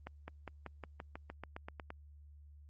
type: accelerating click train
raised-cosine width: 0.5 ms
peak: -29 dBFS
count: 13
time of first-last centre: 0.07-1.904 s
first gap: 210 ms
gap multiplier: 0.94
effects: added 73 Hz sine -54 dBFS peak until 2.69 s + Opus 32 kbps